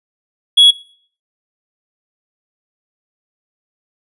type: tone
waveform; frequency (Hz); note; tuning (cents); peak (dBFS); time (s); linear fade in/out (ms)
triangle; 3350; G#7; +14; -3; 0.57-0.71; 10
effects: noise-tail reverb RT60 0.5 s tail -19 dB re dry + resampled to 24000 Hz